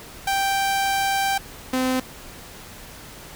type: tone pair in turn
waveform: sawtooth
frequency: 784 / 257.5 Hz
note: G5 / C4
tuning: 0 / -28 cents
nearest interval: octave + perfect fifth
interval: 1928 cents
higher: first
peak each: -16 dBFS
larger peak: neither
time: 0.27-1.38 / 1.73-2 s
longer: first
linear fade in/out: 5 ms
effects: pink hiss -41 dBFS RMS until 3.35 s